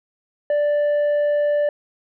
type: tone with tanh clipping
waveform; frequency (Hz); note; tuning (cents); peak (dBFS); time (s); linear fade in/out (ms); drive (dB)
sine; 587.3; D5; 0; -17; 0.5-1.69; 2; 4
effects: none